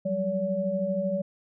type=tone cluster; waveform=sine; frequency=182.1 / 194.9 / 570 Hz; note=F#3 / G3 / C#5; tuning=-27 / -10 / +48 cents; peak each=-33 / -30 / -27 dBFS; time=0.05-1.22 s; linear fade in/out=10 ms; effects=none